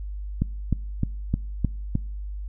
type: click train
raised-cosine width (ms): 5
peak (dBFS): -9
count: 6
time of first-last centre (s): 0.42-1.954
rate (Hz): 3.26
effects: noise-tail reverb RT60 0.6 s tail -25 dB re dry + added 50 Hz sine -30 dBFS peak until 2.48 s